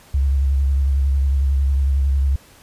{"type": "tone with vibrato", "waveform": "sine", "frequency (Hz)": 68.5, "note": "C#2", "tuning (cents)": -20, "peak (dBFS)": -14, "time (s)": [0.14, 2.36], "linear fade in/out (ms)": 5, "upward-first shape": "triangle", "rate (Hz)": 11, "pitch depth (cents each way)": 59, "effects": ["pink hiss -48 dBFS RMS until 2.62 s", "resampled to 32000 Hz"]}